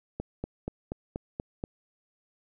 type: click train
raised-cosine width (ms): 2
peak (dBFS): -19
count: 7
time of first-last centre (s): 0.2-1.639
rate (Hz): 4.17
effects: none